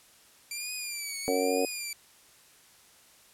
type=tone with vibrato; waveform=10% pulse; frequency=2349 Hz; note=D7; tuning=in tune; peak=-25 dBFS; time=0.51-1.93 s; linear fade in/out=2 ms; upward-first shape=triangle; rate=1.1 Hz; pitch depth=110 cents each way
type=harmonic tone; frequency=92.5 Hz; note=F#2; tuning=in tune; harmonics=3 / 4 / 5 / 6 / 7 / 8; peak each=-31 / -37 / -28 / -31 / -43 / -34 dBFS; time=1.28-1.65 s; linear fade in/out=0 ms
effects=white hiss -58 dBFS RMS until 3.33 s + low-pass 12000 Hz 12 dB/octave